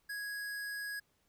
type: tone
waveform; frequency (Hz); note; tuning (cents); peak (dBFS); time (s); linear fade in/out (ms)
square; 1661.2; G#6; 0; -39; 0.09-1; 10
effects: pink hiss -75 dBFS RMS until 1.28 s